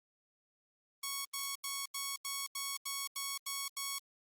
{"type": "tone bursts", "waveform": "5% pulse", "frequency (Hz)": 1108.7, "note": "C#6", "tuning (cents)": 0, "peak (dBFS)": -25, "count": 10, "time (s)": [1.03, 3.986], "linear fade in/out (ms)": 5, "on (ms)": 220, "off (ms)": 84, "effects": ["Opus 32 kbps"]}